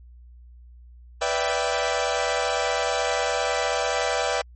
sawtooth chord, E minor seventh, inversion second, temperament equal with one note detuned, 493.9 / 583.6 / 659.3 / 784 Hz, B4 / D5 / E5 / G5, 0 / -11 / 0 / 0 cents, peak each -24 dBFS, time 1.21-4.42 s, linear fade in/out 10 ms, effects added 60 Hz sine -44 dBFS peak until 4.55 s + MP3 32 kbps

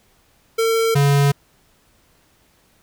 square tone pair in turn, 452.5 / 141.5 Hz, A4 / C#3, +48 / +36 cents, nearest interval octave + minor sixth, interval 2012 cents, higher first, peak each -16 / -13 dBFS, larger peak second, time 0.58-0.95 / 0.95-1.32 s, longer neither, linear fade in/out 10 ms, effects pink hiss -58 dBFS RMS until 2.82 s

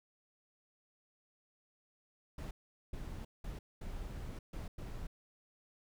brown noise bursts at uneven times, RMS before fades -43 dBFS, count 6, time 2.38-2.51 / 2.93-3.25 / 3.44-3.59 / 3.81-4.39 / 4.53-4.68 / 4.78-5.07 s, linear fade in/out 5 ms, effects none

